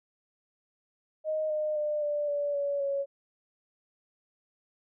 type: tone with pitch steps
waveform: sine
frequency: 622.3 / 610.9 / 599.7 / 588.7 / 577.9 / 567.4 / 557 Hz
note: D#5 / D#5 / D5 / D5 / D5 / C#5 / C#5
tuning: 0 / -32 / +36 / +4 / -28 / +40 / +8 cents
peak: -27 dBFS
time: 1.24-3.06 s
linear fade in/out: 50 ms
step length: 260 ms
effects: none